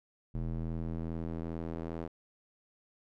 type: tone with band-pass filter sweep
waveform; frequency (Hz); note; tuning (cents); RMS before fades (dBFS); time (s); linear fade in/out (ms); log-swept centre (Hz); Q
square; 41.2; E1; 0; -37; 0.34-2.08; 10; 140 to 420; 0.85
effects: none